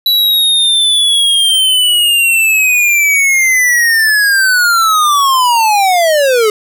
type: linear sweep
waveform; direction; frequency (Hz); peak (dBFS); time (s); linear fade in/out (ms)
square; down; 3951 to 415.3; -8; 0.06-6.5; 2
effects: none